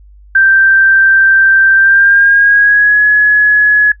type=tone with pitch glide; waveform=sine; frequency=1568 to 1690.3 Hz; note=G6 to G#6; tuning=0 to +30 cents; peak=-4 dBFS; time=0.35-3.92 s; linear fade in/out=5 ms; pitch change=+130 cents; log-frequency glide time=1.75-3.05 s; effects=noise-tail reverb RT60 0.1 s tail -20 dB re dry + added 50 Hz sine -36 dBFS peak until 4 s